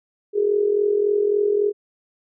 sine tone with amplitude modulation, 411.9 Hz, G#4, 14 cents flat, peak -13 dBFS, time 0.33-1.73 s, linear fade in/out 50 ms, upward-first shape sine, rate 43.6 Hz, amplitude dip 70%, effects none

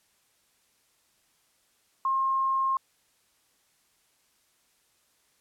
sine tone, 1068 Hz, C6, 35 cents sharp, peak -23 dBFS, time 2.05-2.77 s, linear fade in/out 2 ms, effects white hiss -68 dBFS RMS until 5.4 s + low-pass 12000 Hz 12 dB/octave

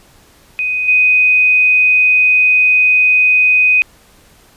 sine tone with level steps, 2500 Hz, D#7, 8 cents sharp, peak -14 / -7 dBFS, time 0.59-3.82 s, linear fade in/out 0 ms, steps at 0.88 s, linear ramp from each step 5 ms, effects pink hiss -47 dBFS RMS until 4.56 s + resampled to 32000 Hz

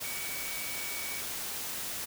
sine tone in noise, 2262 Hz, C#7, 34 cents sharp, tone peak -41 dBFS, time 0.03-1.21 s, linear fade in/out 20 ms, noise white, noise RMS -37 dBFS, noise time 0-2.06 s, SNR -7 dB, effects none

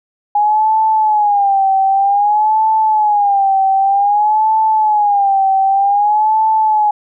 sine tone with vibrato, 823 Hz, G#5, 16 cents flat, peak -9 dBFS, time 0.35-6.91 s, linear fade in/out 5 ms, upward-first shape sine, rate 0.53 Hz, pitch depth 110 cents each way, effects none

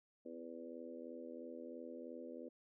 harmonic tone with a mistuned harmonic, 83 Hz, E2, 12 cents sharp, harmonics 3 / 4 / 5 / 6 / 7, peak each -52 / -53 / -57 / -52 / -56 dBFS, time 0.25-2.49 s, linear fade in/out 10 ms, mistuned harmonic 3, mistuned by +26 cents, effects none

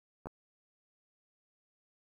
clicks, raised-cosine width 1 ms, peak -28 dBFS, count 2, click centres 0.258 / 0.27 s, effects 10-bit

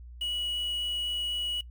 triangle tone with quantisation, 2926 Hz, F#7, 20 cents flat, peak -28 dBFS, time 0.21-1.61 s, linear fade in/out 5 ms, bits 8, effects noise-tail reverb RT60 0.1 s tail -19 dB re dry + added 60 Hz sine -43 dBFS peak until 1.7 s

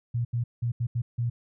sine tone bursts at uneven times, 118.9 Hz, A#2, 35 cents sharp, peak -24 dBFS, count 6, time 0.14-0.25 / 0.33-0.44 / 0.62-0.72 / 0.8-0.87 / 0.95-1.02 / 1.18-1.3 s, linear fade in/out 10 ms, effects none

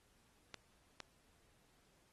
clicks, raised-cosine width 0.2 ms, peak -28 dBFS, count 2, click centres 0.543 / 1.003 s, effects pink hiss -73 dBFS RMS until 2.12 s + AAC 32 kbps

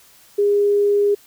sine tone, 408 Hz, G#4, 31 cents flat, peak -13 dBFS, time 0.38-1.15 s, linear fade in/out 10 ms, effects white hiss -50 dBFS RMS until 1.26 s

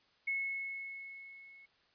sine tone with level ramp, 2189 Hz, C#7, 22 cents flat, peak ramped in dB -31 to -55 dBFS, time 0.27-1.66 s, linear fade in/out 10 ms, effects white hiss -70 dBFS RMS until 1.94 s + resampled to 11025 Hz

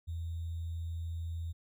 sine tone with sample-and-hold, 83.3 Hz, E2, 19 cents sharp, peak -35 dBFS, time 0.07-1.53 s, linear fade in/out 20 ms, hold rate 3675 Hz, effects none

